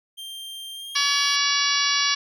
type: tone with pitch glide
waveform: 45% pulse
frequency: 3172 to 3242 Hz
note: G7 to G#7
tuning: +20 to -42 cents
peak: -34 dBFS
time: 0.17-1.37 s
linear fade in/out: 20 ms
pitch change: +38 cents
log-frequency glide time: 0.72-0.99 s
type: harmonic tone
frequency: 568 Hz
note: C#5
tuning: 42 cents sharp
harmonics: 2 / 3 / 4 / 5 / 6 / 7 / 8 / 9 / 10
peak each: -28 / -28 / -28 / -28 / -28 / -28 / -28 / -28 / -28 dBFS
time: 0.95-2.15 s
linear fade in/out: 10 ms
effects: none